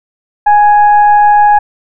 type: tone with frequency modulation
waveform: sine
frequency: 830.6 Hz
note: G#5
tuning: in tune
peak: -3 dBFS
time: 0.46-1.59 s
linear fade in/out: 10 ms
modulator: 834 Hz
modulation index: 0.39
effects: none